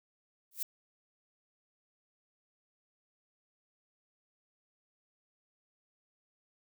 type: noise with exponential growth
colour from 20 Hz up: violet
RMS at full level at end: -29 dBFS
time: 0.51-0.63 s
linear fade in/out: 5 ms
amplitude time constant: 24 ms
effects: none